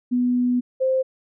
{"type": "tone pair in turn", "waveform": "sine", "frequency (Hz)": [246.9, 523.2], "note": ["B3", "C5"], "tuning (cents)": [0, 0], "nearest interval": "octave + minor second", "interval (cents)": 1300, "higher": "second", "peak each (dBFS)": -17, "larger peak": "neither", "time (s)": [[0.11, 0.61], [0.8, 1.03]], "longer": "first", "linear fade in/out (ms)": 20, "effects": []}